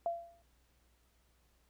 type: tone with exponential decay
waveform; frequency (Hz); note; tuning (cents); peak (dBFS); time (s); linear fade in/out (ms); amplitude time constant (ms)
sine; 682; F5; -41; -29; 0.06-0.42; 1; 78
effects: added 60 Hz sine -70 dBFS peak until 1.69 s + pink hiss -74 dBFS RMS until 1.69 s